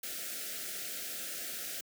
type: band-stop noise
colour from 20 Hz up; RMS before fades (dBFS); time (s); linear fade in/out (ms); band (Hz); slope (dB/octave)
white; -40; 0.03-1.81; 5; 730 to 1300; 96
effects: high-pass 200 Hz 12 dB/octave